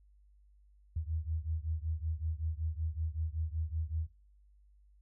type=beating tone pair; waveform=sine; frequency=77.78 / 83.08 Hz; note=D#2 / E2; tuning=0 / +14 cents; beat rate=5.3 Hz; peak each=-35 / -37 dBFS; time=0.96-4.07 s; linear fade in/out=5 ms; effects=noise-tail reverb RT60 0.4 s tail -23 dB re dry + added 50 Hz sine -60 dBFS peak until 5.01 s